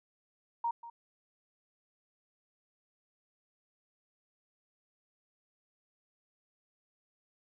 sine tone with echo, 935 Hz, A#5, 5 cents sharp, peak -29 dBFS, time 0.64-0.71 s, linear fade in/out 5 ms, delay 190 ms, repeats 1, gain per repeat -15 dB, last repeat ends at 0.9 s, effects none

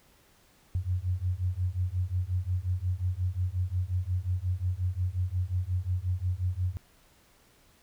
sine beating tone pair, 88.3 / 93.9 Hz, F2 / F#2, +20 / +26 cents, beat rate 5.6 Hz, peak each -30 / -30 dBFS, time 0.75-6.77 s, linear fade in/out 0 ms, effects pink hiss -62 dBFS RMS until 7.82 s

